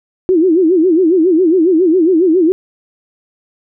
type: tone with vibrato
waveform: sine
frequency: 344.8 Hz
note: F4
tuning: 22 cents flat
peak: -7 dBFS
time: 0.29-2.52 s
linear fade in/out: 0 ms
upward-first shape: sine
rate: 7.3 Hz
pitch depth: 180 cents each way
effects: none